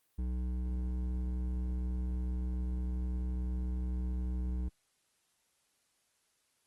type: tone with hard clipping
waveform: triangle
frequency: 61.9 Hz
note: B1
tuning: 5 cents sharp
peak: -34 dBFS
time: 0.18-4.69 s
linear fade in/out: 10 ms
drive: 14 dB
effects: white hiss -75 dBFS RMS until 6.66 s + Opus 32 kbps